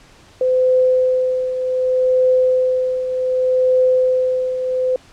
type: tone with tremolo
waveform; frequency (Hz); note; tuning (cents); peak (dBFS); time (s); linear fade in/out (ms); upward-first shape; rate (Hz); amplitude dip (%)
sine; 511; C5; -41; -10; 0.41-4.96; 2; triangle; 0.66; 65
effects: pink hiss -47 dBFS RMS until 5.12 s + low-pass 7000 Hz 12 dB/octave